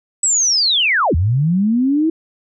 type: linear two-way sweep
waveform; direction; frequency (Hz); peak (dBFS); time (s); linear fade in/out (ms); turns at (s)
sine; down then up; 7990 to 74.9 to 329.3; -12; 0.23-2.1; 5; 1.15
effects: none